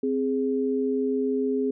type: tone pair together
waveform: sine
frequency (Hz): 261.6 / 415.3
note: C4 / G#4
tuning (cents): 0 / 0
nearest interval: minor sixth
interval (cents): 800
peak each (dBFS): -25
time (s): 0.03-1.71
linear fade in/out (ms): 5
effects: none